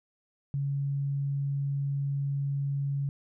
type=tone; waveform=sine; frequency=140 Hz; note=C#3; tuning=18 cents sharp; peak=-27 dBFS; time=0.54-3.09 s; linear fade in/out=0 ms; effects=none